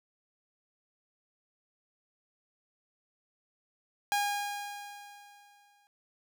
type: tone with exponential decay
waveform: sawtooth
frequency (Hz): 816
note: G#5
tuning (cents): -31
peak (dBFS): -22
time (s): 4.12-5.87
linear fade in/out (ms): 0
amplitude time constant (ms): 380
effects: none